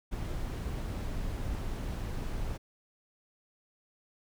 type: noise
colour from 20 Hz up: brown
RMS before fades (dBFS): -35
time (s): 0.11-2.58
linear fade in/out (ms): 20
effects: none